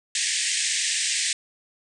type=band-pass noise; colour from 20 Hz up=white; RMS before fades=-25 dBFS; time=0.15-1.33 s; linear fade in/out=2 ms; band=1700 to 9000 Hz; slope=96 dB/octave; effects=none